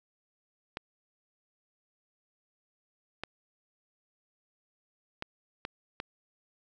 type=clicks; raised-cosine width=0.3 ms; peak=-19 dBFS; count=5; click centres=0.771 / 3.236 / 5.224 / 5.651 / 6.001 s; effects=none